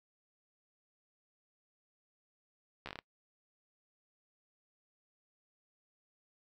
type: slowing click train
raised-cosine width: 0.3 ms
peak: -26 dBFS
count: 7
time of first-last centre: 2.86-2.989 s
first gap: 13 ms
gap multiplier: 1.2
effects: noise-tail reverb RT60 0.1 s tail -23 dB re dry